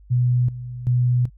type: tone with tremolo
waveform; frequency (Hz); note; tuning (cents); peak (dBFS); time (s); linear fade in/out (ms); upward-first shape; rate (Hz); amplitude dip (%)
sine; 123.47; B2; 0; -15; 0.1-1.3; 20; square; 1.3; 80
effects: added 50 Hz sine -45 dBFS peak until 1.37 s